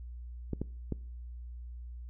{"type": "clicks", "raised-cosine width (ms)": 3, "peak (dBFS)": -20, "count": 3, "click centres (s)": [0.533, 0.616, 0.923], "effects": ["noise-tail reverb RT60 0.5 s tail -23 dB re dry", "added 60 Hz sine -41 dBFS peak until 2.09 s"]}